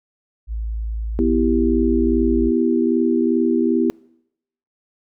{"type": "tone", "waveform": "sine", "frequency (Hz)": 55, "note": "A1", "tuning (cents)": 0, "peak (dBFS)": -22, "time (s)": [0.47, 2.52], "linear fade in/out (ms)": 50}
{"type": "chord", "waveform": "sine", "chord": "E minor", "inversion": "second", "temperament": "equal", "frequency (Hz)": [246.9, 329.6, 392], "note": ["B3", "E4", "G4"], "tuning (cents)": [0, 0, 0], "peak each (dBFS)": [-18, -19, -21], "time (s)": [1.19, 3.9], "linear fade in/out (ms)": 0}
{"effects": ["noise-tail reverb RT60 0.8 s tail -26 dB re dry"]}